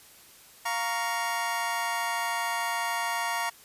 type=chord; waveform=25% pulse; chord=Bb minor; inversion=second; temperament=just; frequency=699.2 / 932.3 / 1118.8 Hz; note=F5 / Bb5 / Db6; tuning=+2 / 0 / +16 cents; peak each=-30 / -26 / -31 dBFS; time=0.65-3.5 s; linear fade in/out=10 ms; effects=white hiss -53 dBFS RMS until 3.64 s + resampled to 32000 Hz